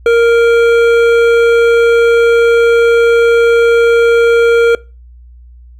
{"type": "tone with hard clipping", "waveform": "sine", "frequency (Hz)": 466.2, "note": "A#4", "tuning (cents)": 0, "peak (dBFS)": -7, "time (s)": [0.06, 4.75], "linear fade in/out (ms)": 2, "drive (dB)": 11, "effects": ["noise-tail reverb RT60 0.3 s tail -23 dB re dry", "added 60 Hz sine -34 dBFS peak until 5.79 s"]}